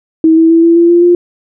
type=tone with pitch steps; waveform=sine; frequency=321.3 / 326 / 330.7 / 335.5 / 340.4 / 345.4 / 350.4 Hz; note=E4 / E4 / E4 / E4 / F4 / F4 / F4; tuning=-44 / -19 / +6 / +31 / -44 / -19 / +6 cents; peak=-3 dBFS; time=0.24-1.15 s; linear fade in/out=2 ms; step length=130 ms; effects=none